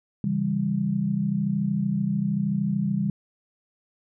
sine chord, C# diminished, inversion none, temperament just, 138.59 / 166.31 / 199.57 Hz, C#3 / E3 / G3, 0 / +16 / +31 cents, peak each -29 / -28 / -24 dBFS, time 0.24-3.1 s, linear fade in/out 2 ms, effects none

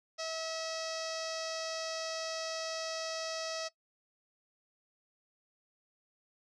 sawtooth tone with low-pass filter, 646 Hz, E5, 35 cents flat, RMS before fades -38 dBFS, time 0.18-3.69 s, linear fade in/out 20 ms, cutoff 5400 Hz, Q 6.2, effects noise-tail reverb RT60 0.1 s tail -19 dB re dry

